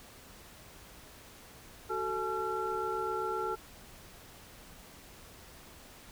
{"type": "tone cluster", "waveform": "sine", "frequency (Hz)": [375.5, 443.2, 855, 1360], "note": ["F#4", "A4", "A5", "F6"], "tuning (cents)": [26, 13, -50, -46], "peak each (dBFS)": [-37, -37, -38, -36], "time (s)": [1.89, 3.56], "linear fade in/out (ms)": 20, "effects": ["pink hiss -53 dBFS RMS until 6.11 s"]}